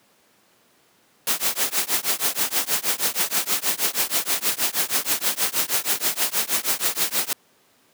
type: noise with tremolo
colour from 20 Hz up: white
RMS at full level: -19 dBFS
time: 1.27-7.33 s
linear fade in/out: 2 ms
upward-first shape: triangle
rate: 6.3 Hz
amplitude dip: 100%
effects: pink hiss -59 dBFS RMS until 7.93 s + high-pass 200 Hz 12 dB/octave